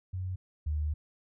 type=tone pair in turn; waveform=sine; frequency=92.5 / 75.62 Hz; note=F#2 / D#2; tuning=0 / -49 cents; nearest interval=minor third; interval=349 cents; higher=first; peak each=-32 / -28 dBFS; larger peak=second; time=0.13-0.36 / 0.66-0.94 s; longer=second; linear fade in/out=10 ms; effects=none